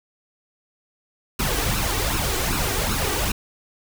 pink noise with flanger, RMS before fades -23 dBFS, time 1.39-3.32 s, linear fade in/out 5 ms, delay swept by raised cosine 0.74 to 2.64 ms, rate 2.6 Hz, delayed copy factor +0.65, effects none

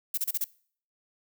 violet noise bursts, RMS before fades -28 dBFS, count 5, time 0.14-0.443 s, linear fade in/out 5 ms, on 35 ms, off 32 ms, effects noise-tail reverb RT60 0.5 s tail -22 dB re dry

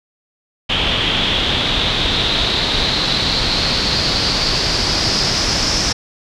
pink noise with low-pass filter sweep, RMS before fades -17 dBFS, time 0.69-5.93 s, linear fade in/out 10 ms, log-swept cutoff 3200 to 5400 Hz, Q 6, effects none

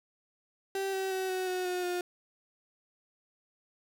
35% pulse tone with pitch steps, 388.5 / 382.9 / 377.4 / 372 / 366.7 / 361.4 / 356.3 Hz, G4 / G4 / F#4 / F#4 / F#4 / F#4 / F4, -16 / -41 / +34 / +9 / -15 / -41 / +35 cents, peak -29 dBFS, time 0.75-2.01 s, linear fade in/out 2 ms, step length 180 ms, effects none

